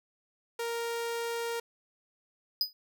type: tone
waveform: sawtooth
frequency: 466.2 Hz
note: A#4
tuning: in tune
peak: -28 dBFS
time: 0.59-1.6 s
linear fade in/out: 5 ms
type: tone with exponential decay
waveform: square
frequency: 4978 Hz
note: D#8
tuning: in tune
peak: -22 dBFS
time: 2.61-2.73 s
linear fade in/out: 1 ms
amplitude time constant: 25 ms
effects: none